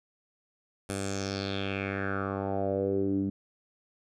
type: tone with low-pass filter sweep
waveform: 10% pulse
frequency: 98 Hz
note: G2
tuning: in tune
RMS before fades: -31 dBFS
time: 0.89-3.3 s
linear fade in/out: 5 ms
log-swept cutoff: 10000 to 240 Hz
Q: 4.2
effects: none